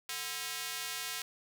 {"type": "tone with high-pass filter", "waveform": "square", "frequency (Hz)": 146.83, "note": "D3", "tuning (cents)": 0, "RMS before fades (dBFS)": -39, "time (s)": [0.09, 1.22], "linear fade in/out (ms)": 2, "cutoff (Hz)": 2200, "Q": 0.61, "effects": []}